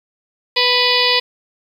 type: harmonic tone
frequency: 493.9 Hz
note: B4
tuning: in tune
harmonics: 1 / 2 / 4 / 5 / 6 / 7 / 8 / 9 / 10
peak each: -21 / -21 / -21 / -21 / -21 / -21 / -21 / -21 / -21 dBFS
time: 0.56-1.2 s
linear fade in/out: 10 ms
effects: 7-bit